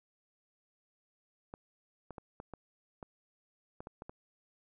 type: clicks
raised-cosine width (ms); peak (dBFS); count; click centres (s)
1; -30; 10; 1.539 / 2.107 / 2.182 / 2.401 / 2.537 / 3.028 / 3.805 / 3.871 / 4.021 / 4.095
effects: none